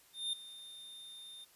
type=tone with ADSR envelope; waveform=square; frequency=3627 Hz; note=A#7; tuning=48 cents flat; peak=-33 dBFS; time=0.13-1.45 s; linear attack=200 ms; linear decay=4 ms; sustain=-16 dB; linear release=15 ms; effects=white hiss -64 dBFS RMS until 1.55 s + resampled to 32000 Hz